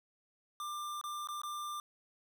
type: tone with dropouts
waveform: square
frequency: 1190 Hz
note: D6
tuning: 22 cents sharp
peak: -39 dBFS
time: 0.6-1.8 s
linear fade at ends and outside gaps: 1 ms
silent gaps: 1.013-1.039 / 1.273-1.287 / 1.417-1.434 s
effects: none